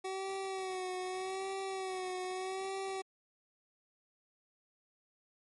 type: tone with vibrato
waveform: 25% pulse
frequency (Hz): 377.2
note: F#4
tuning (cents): +33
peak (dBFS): -33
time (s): 0.04-3.02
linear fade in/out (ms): 10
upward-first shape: sine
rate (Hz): 0.82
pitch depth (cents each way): 45
effects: MP3 48 kbps